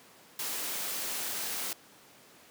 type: noise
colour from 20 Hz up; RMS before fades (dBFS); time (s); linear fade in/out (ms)
white; -35; 0.39-1.73; 2
effects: pink hiss -56 dBFS RMS until 2.5 s + high-pass 200 Hz 12 dB/octave